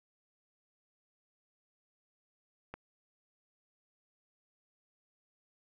click, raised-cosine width 0.5 ms, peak -27 dBFS, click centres 2.74 s, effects 11-bit

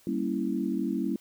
sine chord, G diminished seventh, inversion none, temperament equal, 196 / 233.1 / 277.2 / 329.6 Hz, G3 / Bb3 / Db4 / Fb4, 0 / 0 / 0 / 0 cents, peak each -32 dBFS, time 0.07-1.16 s, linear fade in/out 2 ms, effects white hiss -60 dBFS RMS until 1.2 s

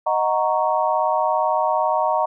sine chord, D# minor seventh, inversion none, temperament equal, 622.3 / 740 / 932.3 / 1108.7 Hz, D#5 / F#5 / A#5 / C#6, 0 / 0 / 0 / 0 cents, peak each -22 / -23 / -21 / -25 dBFS, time 0.06-2.26 s, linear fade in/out 10 ms, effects none

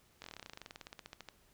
slowing click train, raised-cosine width 0.2 ms, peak -29 dBFS, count 25, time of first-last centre 0.22-1.287 s, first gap 21 ms, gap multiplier 1.06, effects pink hiss -68 dBFS RMS until 1.53 s

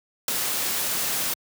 white noise with ADSR envelope, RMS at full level -20 dBFS, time 0.28-1.34 s, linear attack 4 ms, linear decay 4 ms, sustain -6 dB, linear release 6 ms, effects high-pass 100 Hz 12 dB/octave

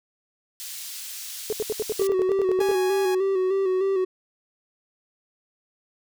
pink high-pass noise, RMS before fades -36 dBFS, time 0.6-2.07 s, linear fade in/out 0 ms, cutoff 4200 Hz, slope 12 dB/octave
sine tone bursts, 428.9 Hz, A4, 44 cents flat, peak -22 dBFS, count 13, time 1.5-2.714 s, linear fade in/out 0 ms, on 26 ms, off 73 ms
triangle tone with vibrato, 380.5 Hz, F#4, 48 cents sharp, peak -18 dBFS, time 1.99-4.05 s, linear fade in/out 10 ms, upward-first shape square, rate 3.3 Hz, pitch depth 39 cents each way
sawtooth tone, 830.6 Hz, G#5, in tune, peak -25 dBFS, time 2.6-3.15 s, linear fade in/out 5 ms
effects none

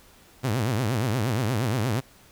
sawtooth tone with vibrato, 116.54 Hz, A#2, in tune, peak -19 dBFS, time 0.43-2.01 s, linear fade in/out 20 ms, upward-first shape triangle, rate 8.5 Hz, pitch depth 300 cents each way, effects pink hiss -54 dBFS RMS until 2.31 s

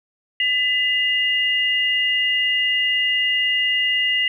sine tone pair together, 2004 / 2834 Hz, B6 / F7, +25 / +25 cents, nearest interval tritone, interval 600 cents, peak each -20 / -19 dBFS, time 0.4-4.28 s, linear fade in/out 2 ms, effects 9-bit

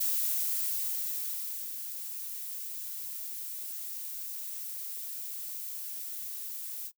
violet noise with ADSR envelope, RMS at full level -29 dBFS, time 0-6.92 s, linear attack 11 ms, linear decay 1700 ms, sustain -10 dB, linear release 57 ms, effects noise-tail reverb RT60 0.1 s tail -22 dB re dry

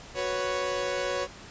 sawtooth chord, F# suspended fourth, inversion none, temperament equal, 370 / 493.9 / 554.4 Hz, F#4 / B4 / C#5, 0 / 0 / 0 cents, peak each -31 / -29 / -26 dBFS, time 0.14-1.28 s, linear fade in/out 50 ms, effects pink hiss -46 dBFS RMS until 1.5 s + resampled to 16000 Hz

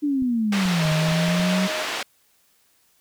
sine exponential two-way sweep, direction down then up, 300.1 to 154.9 to 190.7 Hz, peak -19 dBFS, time 0.02-1.68 s, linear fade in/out 20 ms, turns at 0.89 s
clicks, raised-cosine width 5 ms, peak -27 dBFS, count 8, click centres 0.223 / 0.656 / 0.854 / 0.918 / 1.085 / 1.119 / 1.286 / 1.399 s
white band-pass noise, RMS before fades -28 dBFS, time 0.52-2.03 s, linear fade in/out 5 ms, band 320 to 3400 Hz, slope 12 dB/octave
sine tone, 622.3 Hz, D#5, in tune, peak -28 dBFS, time 0.79-1.86 s, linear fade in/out 50 ms
effects white hiss -62 dBFS RMS until 3 s

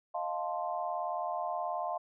sine chord, F dominant seventh, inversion third, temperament equal with one note detuned, 622.3 / 700.9 / 880 / 1046.5 Hz, Eb5 / F5 / A5 / C6, 0 / +6 / 0 / 0 cents, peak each -39 / -35 / -40 / -39 dBFS, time 0.14-1.98 s, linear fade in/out 10 ms, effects none

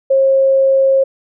sine tone, 538 Hz, C5, 48 cents sharp, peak -8 dBFS, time 0.1-1.04 s, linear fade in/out 10 ms, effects none

